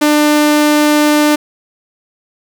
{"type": "tone", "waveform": "sawtooth", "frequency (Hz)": 298.6, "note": "D4", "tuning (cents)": 29, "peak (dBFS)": -4, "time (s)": [0.01, 1.36], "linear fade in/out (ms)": 10, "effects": []}